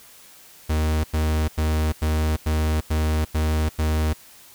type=tone bursts; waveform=45% pulse; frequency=77.78 Hz; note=D#2; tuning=in tune; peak=-19 dBFS; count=8; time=0.69-4.134 s; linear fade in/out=10 ms; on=350 ms; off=92 ms; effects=white hiss -48 dBFS RMS until 4.54 s